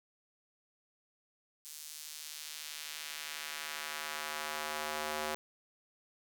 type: tone with high-pass filter sweep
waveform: square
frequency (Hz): 76.2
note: D#2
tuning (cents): -36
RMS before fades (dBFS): -41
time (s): 1.65-5.35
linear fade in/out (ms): 0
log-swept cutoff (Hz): 6600 to 550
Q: 0.81
effects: none